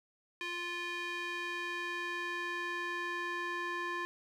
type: tone with band-pass filter sweep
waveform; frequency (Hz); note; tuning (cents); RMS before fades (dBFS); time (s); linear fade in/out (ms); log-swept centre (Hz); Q
square; 349.2; F4; 0; -38; 0.41-4.05; 0; 2400 to 1500; 1.9
effects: none